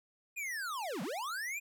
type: linear two-way sweep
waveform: square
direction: down then up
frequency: 2489 to 155.56 to 2489 Hz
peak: -37 dBFS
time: 0.36-1.6 s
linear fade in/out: 20 ms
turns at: 1.02 s
effects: none